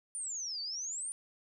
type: exponential two-way sweep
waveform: sine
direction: down then up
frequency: 9397 to 4484 to 9397 Hz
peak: -36 dBFS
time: 0.15-1.12 s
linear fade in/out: 0 ms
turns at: 0.61 s
effects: none